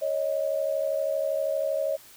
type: tone pair together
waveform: sine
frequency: 555 / 627.6 Hz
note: C#5 / D#5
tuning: +2 / +15 cents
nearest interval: major second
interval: 213 cents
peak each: -27 dBFS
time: 0.01-1.97 s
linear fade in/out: 20 ms
effects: white hiss -51 dBFS RMS until 2.16 s